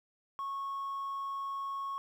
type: tone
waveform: triangle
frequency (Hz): 1100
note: C#6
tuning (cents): -14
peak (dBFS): -32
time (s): 0.39-1.98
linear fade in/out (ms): 0
effects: tanh soft clip ceiling -30 dBFS + 11-bit